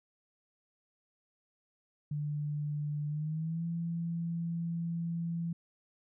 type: tone with pitch glide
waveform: sine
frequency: 148.1 to 168.17 Hz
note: D3 to E3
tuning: +15 to +35 cents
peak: -32 dBFS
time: 2.11-5.53 s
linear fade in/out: 5 ms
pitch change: +220 cents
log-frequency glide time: 3.08-3.65 s
effects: none